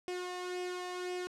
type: tone with flanger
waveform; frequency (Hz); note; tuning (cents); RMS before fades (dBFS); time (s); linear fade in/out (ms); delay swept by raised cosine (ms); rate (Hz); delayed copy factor
sawtooth; 360.9; F#4; -43; -39; 0.08-1.27; 0; 0.36 to 1.1; 1.9; +0.5
effects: low-pass 8000 Hz 12 dB/octave